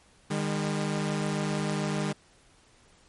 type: tone pair together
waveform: sawtooth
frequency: 152.9 / 201.6 Hz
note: D#3 / G3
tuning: -30 / +49 cents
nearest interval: perfect fourth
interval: 479 cents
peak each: -26 dBFS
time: 0.3-2.13 s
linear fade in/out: 10 ms
effects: pink hiss -60 dBFS RMS until 3.08 s + MP3 48 kbps